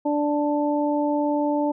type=harmonic tone; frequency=293.7 Hz; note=D4; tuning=in tune; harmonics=1 / 2 / 3; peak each=-22 / -25 / -27 dBFS; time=0.05-1.72 s; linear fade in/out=10 ms; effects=none